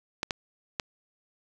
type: clicks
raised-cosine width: 0.2 ms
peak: -11 dBFS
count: 3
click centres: 0.231 / 0.308 / 0.798 s
effects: none